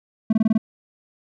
triangle tone bursts, 220 Hz, A3, in tune, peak -12 dBFS, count 6, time 0.3-0.579 s, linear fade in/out 5 ms, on 29 ms, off 21 ms, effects none

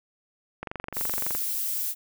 click train, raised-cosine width 0.5 ms, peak -18 dBFS, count 18, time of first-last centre 0.63-1.35 s, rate 23.6 Hz
violet noise, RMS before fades -29 dBFS, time 0.93-1.95 s, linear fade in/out 50 ms
effects none

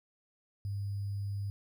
sine tone with sample-and-hold, 100 Hz, G2, 35 cents sharp, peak -33 dBFS, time 0.65-1.5 s, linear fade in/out 0 ms, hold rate 4900 Hz, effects none

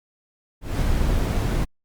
brown noise with ADSR envelope, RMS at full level -19 dBFS, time 0.61-1.65 s, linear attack 210 ms, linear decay 4 ms, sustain -2 dB, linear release 15 ms, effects Opus 48 kbps

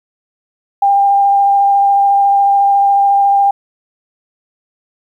sine tone with vibrato, 798 Hz, G5, 31 cents sharp, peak -7 dBFS, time 0.82-3.51 s, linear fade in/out 5 ms, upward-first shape square, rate 14 Hz, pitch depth 8 cents each way, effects 8-bit

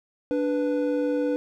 triangle tone pair together, 292.7 / 493.9 Hz, D4 / B4, -6 / 0 cents, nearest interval major sixth, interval 906 cents, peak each -23 / -23 dBFS, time 0.31-1.36 s, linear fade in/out 0 ms, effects none

